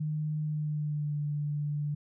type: tone with pitch glide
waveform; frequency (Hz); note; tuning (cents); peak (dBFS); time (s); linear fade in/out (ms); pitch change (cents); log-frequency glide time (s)
sine; 152.8 to 147.34; D#3 to D3; -31 to +6; -29; 0-1.95; 10; -63; 0.42-1.18
effects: none